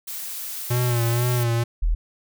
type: noise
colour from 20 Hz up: blue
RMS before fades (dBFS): -32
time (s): 0.07-1.44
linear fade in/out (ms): 10
type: tone with vibrato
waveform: square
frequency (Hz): 120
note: B2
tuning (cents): -49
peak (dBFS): -20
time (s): 0.7-1.64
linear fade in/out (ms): 10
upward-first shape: sine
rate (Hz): 2.1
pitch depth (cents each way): 55
type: tone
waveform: sine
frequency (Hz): 40.66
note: E1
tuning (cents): -23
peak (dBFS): -17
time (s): 1.82-1.95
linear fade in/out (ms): 10
effects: none